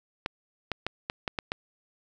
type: clicks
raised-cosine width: 0.3 ms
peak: -13 dBFS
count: 7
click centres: 0.261 / 0.717 / 0.866 / 1.099 / 1.278 / 1.388 / 1.519 s
effects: none